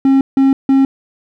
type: tone bursts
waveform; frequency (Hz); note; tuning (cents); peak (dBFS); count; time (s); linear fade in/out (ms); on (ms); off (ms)
triangle; 270; C#4; -45; -5; 3; 0.05-0.85; 2; 160; 160
effects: none